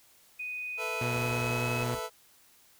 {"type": "tone with pitch glide", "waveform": "sine", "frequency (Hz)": [2489, 2560], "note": ["D#7", "D#7"], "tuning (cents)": [0, 49], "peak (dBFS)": -34, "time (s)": [0.39, 1.84], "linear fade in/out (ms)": 10, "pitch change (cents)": 49, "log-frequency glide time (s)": [0.89, 1.69]}
{"type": "chord", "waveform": "25% pulse", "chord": "A suspended second", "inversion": "none", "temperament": "just", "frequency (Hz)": [440, 495, 660], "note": ["A4", "B4", "E5"], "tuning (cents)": [0, 4, 2], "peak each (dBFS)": -35, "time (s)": [0.77, 2.1], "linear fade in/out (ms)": 50}
{"type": "tone", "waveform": "sawtooth", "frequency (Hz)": 121.1, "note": "B2", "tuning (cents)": -34, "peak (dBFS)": -27, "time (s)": [1.01, 1.95], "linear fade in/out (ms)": 5}
{"type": "band-stop noise", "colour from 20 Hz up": "pink", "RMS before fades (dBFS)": -46, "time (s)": [1.12, 2], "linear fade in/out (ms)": 5, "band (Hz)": [1500, 5600], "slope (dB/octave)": 96}
{"effects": ["white hiss -61 dBFS RMS until 2.79 s"]}